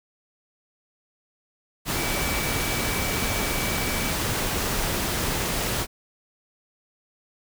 sine tone in noise, 2297 Hz, D7, 39 cents flat, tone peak -33 dBFS, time 1.93-4.14 s, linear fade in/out 50 ms, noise pink, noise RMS -26 dBFS, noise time 1.85-5.87 s, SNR -10 dB, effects none

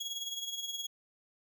30% pulse tone with tremolo, 3322 Hz, G#7, in tune, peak -31 dBFS, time 0-0.87 s, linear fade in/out 10 ms, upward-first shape sine, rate 19 Hz, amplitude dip 60%, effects none

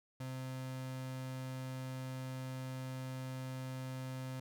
35% pulse tone, 130 Hz, C3, 11 cents flat, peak -39 dBFS, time 0.2-4.4 s, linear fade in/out 5 ms, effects none

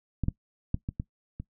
clicks, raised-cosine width 5 ms, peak -16 / -13 / -13 / -19 / -18 / -24 dBFS, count 6, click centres 0.237 / 0.284 / 0.744 / 0.889 / 0.999 / 1.4 s, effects noise-tail reverb RT60 0.1 s tail -19 dB re dry

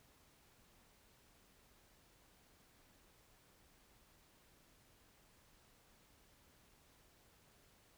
silence, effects pink hiss -69 dBFS RMS until 7.97 s

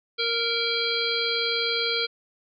harmonic tone with a mistuned harmonic, 464.7 Hz, A#4, 5 cents flat, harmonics 1 / 3 / 5 / 7 / 9 / 10, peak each -30 / -32 / -30 / -29 / -29 / -32 dBFS, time 0.18-2.07 s, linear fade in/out 20 ms, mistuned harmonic 9, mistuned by -32 cents, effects none

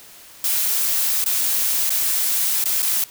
blue noise with dropouts, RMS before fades -20 dBFS, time 0.44-3.04 s, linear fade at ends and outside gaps 2 ms, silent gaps 1.242-1.26 / 1.895-1.903 / 2.641-2.656 / 2.822-2.827 s, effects white hiss -44 dBFS RMS until 3.1 s

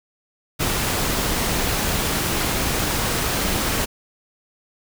pink noise, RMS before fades -22 dBFS, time 0.59-3.86 s, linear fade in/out 20 ms, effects none

